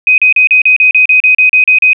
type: tone bursts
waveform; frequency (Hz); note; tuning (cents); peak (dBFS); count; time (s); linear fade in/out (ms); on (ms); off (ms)
sine; 2510; D#7; +15; -3; 13; 0.07-1.932; 2; 110; 36
effects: none